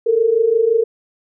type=tone pair together; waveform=sine; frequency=434.4 / 460.2 Hz; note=A4 / A#4; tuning=-22 / -22 cents; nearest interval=minor second; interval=100 cents; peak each=-17 / -13 dBFS; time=0.06-0.84 s; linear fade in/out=10 ms; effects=none